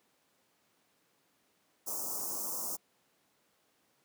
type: band-stop noise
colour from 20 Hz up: white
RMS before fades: -37 dBFS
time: 1.86-2.77 s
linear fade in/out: 20 ms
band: 1200 to 5500 Hz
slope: 48 dB/octave
effects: pink hiss -72 dBFS RMS until 4.04 s + high-pass 200 Hz 12 dB/octave